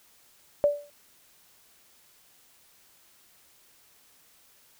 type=tone with exponential decay; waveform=sine; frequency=581 Hz; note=D5; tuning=19 cents flat; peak=-15 dBFS; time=0.64-0.9 s; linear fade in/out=0 ms; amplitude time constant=56 ms; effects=white hiss -60 dBFS RMS until 4.79 s